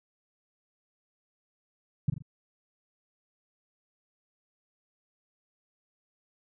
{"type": "tone with echo", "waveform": "sine", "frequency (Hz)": 140.5, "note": "C#3", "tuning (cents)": 24, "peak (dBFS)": -19, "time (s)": [2.08, 2.1], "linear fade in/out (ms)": 5, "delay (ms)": 41, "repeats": 3, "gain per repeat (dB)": -7, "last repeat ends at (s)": 2.223, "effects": []}